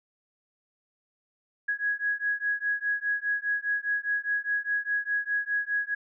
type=beating tone pair; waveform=sine; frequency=1661.2 / 1666.1 Hz; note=G#6 / G#6; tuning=0 / +5 cents; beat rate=4.9 Hz; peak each=-29 dBFS; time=1.68-5.95 s; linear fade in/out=10 ms; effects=none